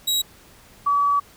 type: tone pair in turn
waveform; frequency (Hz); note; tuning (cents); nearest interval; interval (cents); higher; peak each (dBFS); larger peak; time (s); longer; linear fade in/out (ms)
sawtooth / sine; 3844 / 1142.8; B7 / D6; -48 / -48; octave + major sixth; 2100; first; -16; neither; 0.07-0.22 / 0.86-1.2; second; 10
effects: pink hiss -50 dBFS RMS until 1.36 s